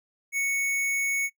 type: tone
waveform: square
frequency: 2217 Hz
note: C#7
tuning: in tune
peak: -25 dBFS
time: 0.32-1.3 s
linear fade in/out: 50 ms
effects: noise-tail reverb RT60 0.1 s tail -22 dB re dry